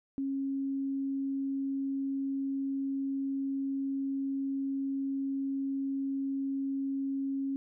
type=tone; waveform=sine; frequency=272.7 Hz; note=C#4; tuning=28 cents flat; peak=-30 dBFS; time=0.18-7.56 s; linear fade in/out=0 ms; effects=none